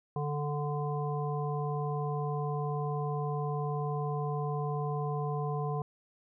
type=harmonic tone; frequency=146.83 Hz; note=D3; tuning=in tune; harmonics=1 / 3 / 5 / 7; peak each=-32 / -37 / -39 / -40 dBFS; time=0.16-5.82 s; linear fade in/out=2 ms; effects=none